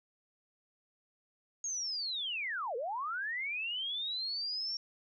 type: linear two-way sweep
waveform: sine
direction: down then up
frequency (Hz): 6630 to 440 to 5550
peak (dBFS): -34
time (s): 1.64-4.77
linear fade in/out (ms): 2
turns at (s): 2.76
effects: none

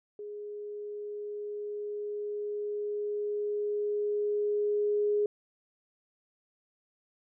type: tone with level ramp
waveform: sine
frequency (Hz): 415.3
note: G#4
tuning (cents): 0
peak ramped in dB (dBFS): -38 to -24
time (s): 0.19-5.26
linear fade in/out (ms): 2
effects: none

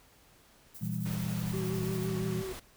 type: noise with tremolo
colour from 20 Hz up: violet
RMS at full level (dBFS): -46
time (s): 0.74-2.08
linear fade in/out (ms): 10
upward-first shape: triangle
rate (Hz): 11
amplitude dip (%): 65
type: chord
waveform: sine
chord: E diminished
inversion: second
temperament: just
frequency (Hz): 118.67 / 164.81 / 197.78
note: Bb2 / E3 / G3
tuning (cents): +31 / 0 / +16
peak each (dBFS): -36 / -35 / -36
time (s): 0.81-2.42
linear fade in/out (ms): 10
type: noise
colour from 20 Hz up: pink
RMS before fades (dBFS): -44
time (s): 1.05-2.6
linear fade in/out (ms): 10
type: tone with vibrato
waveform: triangle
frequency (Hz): 377.4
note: F#4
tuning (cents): +34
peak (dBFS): -34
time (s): 1.53-2.53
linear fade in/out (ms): 10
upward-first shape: triangle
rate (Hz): 5.8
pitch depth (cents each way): 43
effects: pink hiss -61 dBFS RMS until 2.76 s

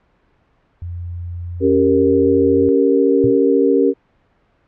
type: tone with pitch glide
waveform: sine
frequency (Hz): 87.1 to 91.27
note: F2 to F#2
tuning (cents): -4 to -23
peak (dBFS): -24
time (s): 0.82-2.69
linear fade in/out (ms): 0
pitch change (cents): +81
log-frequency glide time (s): 1.41-2.4
type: chord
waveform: sine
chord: G diminished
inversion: second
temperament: equal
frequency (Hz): 277.2 / 392 / 466.2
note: Db4 / G4 / Bb4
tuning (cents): 0 / 0 / 0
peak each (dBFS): -15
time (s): 1.6-3.94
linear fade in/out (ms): 50
type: tone with exponential decay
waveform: sine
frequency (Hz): 119.9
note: A#2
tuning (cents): +49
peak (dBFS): -14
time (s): 3.24-3.4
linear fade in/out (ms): 0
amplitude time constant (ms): 33
effects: pink hiss -59 dBFS RMS until 4.67 s + low-pass 2000 Hz 12 dB/octave

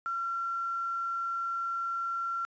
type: tone with quantisation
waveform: sine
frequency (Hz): 1365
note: F6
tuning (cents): -40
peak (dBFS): -30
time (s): 0.06-2.45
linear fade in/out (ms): 0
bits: 9
effects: resampled to 16000 Hz

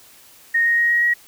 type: tone with pitch steps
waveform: sine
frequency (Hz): 1857 / 1868.8 / 1880.7 / 1892.7 / 1904.8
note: A#6 / A#6 / A#6 / A#6 / A#6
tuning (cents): -7 / +4 / +15 / +26 / +37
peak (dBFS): -14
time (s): 0.54-1.14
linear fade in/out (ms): 10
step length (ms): 120
effects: white hiss -48 dBFS RMS until 1.27 s

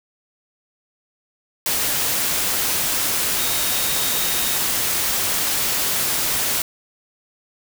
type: tone in noise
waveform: sine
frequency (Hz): 3729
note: A#7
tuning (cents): 0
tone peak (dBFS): -30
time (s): 3.39-4.57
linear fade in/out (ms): 2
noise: white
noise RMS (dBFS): -21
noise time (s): 1.66-6.62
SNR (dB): -12
effects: none

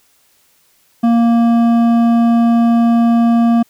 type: tone with hard clipping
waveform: sine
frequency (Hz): 233.1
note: A#3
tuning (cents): 0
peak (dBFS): -10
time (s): 1.03-3.63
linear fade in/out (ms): 10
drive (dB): 9
effects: white hiss -55 dBFS RMS until 3.69 s

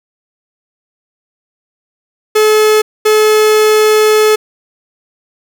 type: tone bursts at uneven times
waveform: 45% pulse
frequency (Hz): 429.7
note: A4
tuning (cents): -41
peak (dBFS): -6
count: 2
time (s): 2.35-2.82 / 3.05-4.36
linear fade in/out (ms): 10
effects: none

